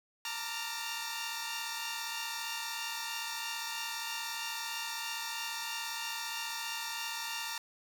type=chord; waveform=10% pulse; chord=Bb major seventh; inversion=third; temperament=equal with one note detuned; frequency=894.9 / 932.3 / 1174.7 / 1396.9 Hz; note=A5 / Bb5 / D6 / F6; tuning=+29 / 0 / 0 / 0 cents; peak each=-33 / -32 / -36 / -35 dBFS; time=0.25-7.58 s; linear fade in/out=2 ms; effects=9-bit